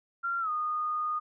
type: tone with pitch glide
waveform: sine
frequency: 1380 to 1229.4 Hz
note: F6 to D#6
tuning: -21 to -21 cents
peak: -28 dBFS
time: 0.23-1.2 s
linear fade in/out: 20 ms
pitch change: -200 cents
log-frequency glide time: 0.4-0.5 s
effects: none